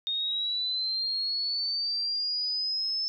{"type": "linear sweep", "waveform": "sine", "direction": "up", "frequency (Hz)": [3686, 5274], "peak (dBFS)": -27, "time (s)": [0.07, 3.08], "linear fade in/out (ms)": 0, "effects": []}